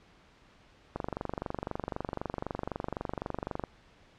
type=click train; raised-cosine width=1 ms; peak=-19 dBFS; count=65; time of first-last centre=0.96-3.638 s; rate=23.9 Hz; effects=pink hiss -60 dBFS RMS until 4.18 s + low-pass 4000 Hz 12 dB/octave